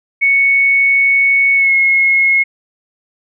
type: tone with pitch glide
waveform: sine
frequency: 2217 to 2168 Hz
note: C#7 to C#7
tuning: 0 to -39 cents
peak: -8 dBFS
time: 0.21-2.44 s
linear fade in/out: 20 ms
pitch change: -39 cents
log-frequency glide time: 1.55-1.73 s
effects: none